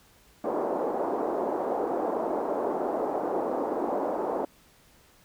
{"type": "band-pass noise", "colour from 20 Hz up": "pink", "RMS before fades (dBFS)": -29, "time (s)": [0.44, 4.45], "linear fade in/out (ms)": 2, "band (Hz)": [310, 880], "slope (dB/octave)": 24, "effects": ["pink hiss -59 dBFS RMS until 5.24 s"]}